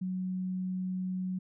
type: tone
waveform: sine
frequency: 185 Hz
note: F#3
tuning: in tune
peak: -31 dBFS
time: 0.01-1.39 s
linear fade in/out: 10 ms
effects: none